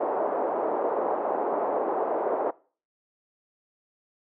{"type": "band-pass noise", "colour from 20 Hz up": "pink", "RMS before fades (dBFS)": -27, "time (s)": [0, 2.51], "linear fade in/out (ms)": 10, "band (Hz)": [390, 900], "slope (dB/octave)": 24, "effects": ["noise-tail reverb RT60 0.4 s tail -22 dB re dry"]}